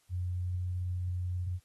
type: tone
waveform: sine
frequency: 90.1 Hz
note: F#2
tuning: 45 cents flat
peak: -31 dBFS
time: 0.09-1.6 s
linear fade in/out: 50 ms
effects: white hiss -70 dBFS RMS until 1.64 s + AAC 32 kbps